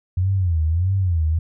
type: tone with vibrato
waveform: sine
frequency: 87.31 Hz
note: F2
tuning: in tune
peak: -16 dBFS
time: 0.17-1.39 s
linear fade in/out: 5 ms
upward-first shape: sine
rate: 1.6 Hz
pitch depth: 190 cents each way
effects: none